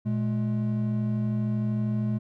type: tone pair together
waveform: triangle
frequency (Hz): 118.87 / 211.8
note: A#2 / G#3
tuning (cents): +34 / +34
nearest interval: minor seventh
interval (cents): 1000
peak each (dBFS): -25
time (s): 0.05-2.19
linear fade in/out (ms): 20
effects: none